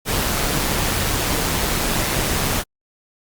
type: noise with amplitude modulation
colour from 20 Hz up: pink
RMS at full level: -19 dBFS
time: 0.05-2.64 s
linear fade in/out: 50 ms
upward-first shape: sine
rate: 138 Hz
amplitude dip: 35%
effects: Opus 48 kbps